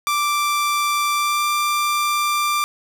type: tone with pitch glide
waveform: sawtooth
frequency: 1174.7 to 1183.6 Hz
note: D6 to D6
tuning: 0 to +13 cents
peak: -14 dBFS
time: 0.07-2.64 s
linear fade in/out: 0 ms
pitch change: +13 cents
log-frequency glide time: 1.16-1.45 s
effects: none